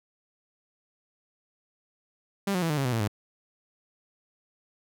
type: tone with pitch steps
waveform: sawtooth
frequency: 198.4 / 180.89 / 164.92 / 150.36 / 137.09 / 124.98 / 113.95 / 103.89 Hz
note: G3 / F#3 / E3 / D3 / C#3 / B2 / A#2 / G#2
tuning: +21 / -39 / +1 / +41 / -19 / +21 / -39 / +1 cents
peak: -21 dBFS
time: 2.47-3.078 s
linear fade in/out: 5 ms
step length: 76 ms
effects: none